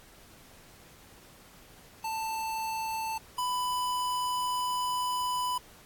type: tone pair in turn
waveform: square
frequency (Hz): 887 / 995.6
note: A5 / B5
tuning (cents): +14 / +14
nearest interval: major second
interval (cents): 200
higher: second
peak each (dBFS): -32 / -29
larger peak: second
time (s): 2.04-3.18 / 3.38-5.58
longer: second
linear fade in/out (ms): 5
effects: pink hiss -55 dBFS RMS until 5.85 s + AAC 64 kbps